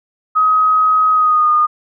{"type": "tone with pitch glide", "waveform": "sine", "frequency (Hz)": [1264, 1223.1], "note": ["D#6", "D#6"], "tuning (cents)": [27, -30], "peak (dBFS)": -9, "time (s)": [0.35, 1.67], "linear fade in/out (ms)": 20, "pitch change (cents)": -57, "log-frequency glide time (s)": [1.11, 1.51], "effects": []}